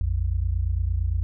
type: tone pair together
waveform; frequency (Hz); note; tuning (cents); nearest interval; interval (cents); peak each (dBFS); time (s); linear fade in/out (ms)
sine; 57.73 / 86.5; A#1 / F2; -16 / -16; perfect fifth; 700; -24; 0.01-1.23; 0
effects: none